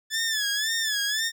15% pulse tone with vibrato, 1730 Hz, A6, 30 cents flat, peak -18 dBFS, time 0.1-1.32 s, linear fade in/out 50 ms, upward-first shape sine, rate 1.9 Hz, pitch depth 99 cents each way, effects none

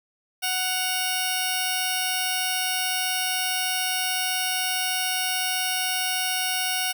10% pulse tone pair together, 741.6 / 2800 Hz, F#5 / F7, +4 / +4 cents, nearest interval octave + major seventh, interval 2300 cents, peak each -18 dBFS, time 0.42-6.93 s, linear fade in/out 20 ms, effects none

